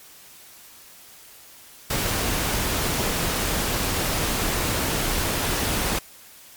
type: noise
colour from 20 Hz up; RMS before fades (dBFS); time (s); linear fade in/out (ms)
pink; -24; 1.9-5.99; 5
effects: white hiss -47 dBFS RMS until 6.56 s + MP3 96 kbps